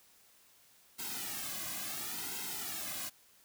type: noise with flanger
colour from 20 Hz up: white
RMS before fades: -40 dBFS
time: 0.98-3.1 s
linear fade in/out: 20 ms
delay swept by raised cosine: 1.7 to 2.22 ms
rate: 0.72 Hz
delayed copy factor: -1
effects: white hiss -64 dBFS RMS until 3.44 s